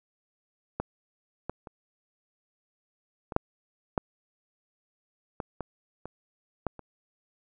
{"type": "clicks", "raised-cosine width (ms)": 1, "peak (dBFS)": [-15, -18, -28, -22, -7, -11, -18, -19, -24, -14, -28], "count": 11, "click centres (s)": [0.8, 1.496, 1.672, 3.322, 3.364, 3.978, 5.402, 5.607, 6.056, 6.667, 6.793], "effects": []}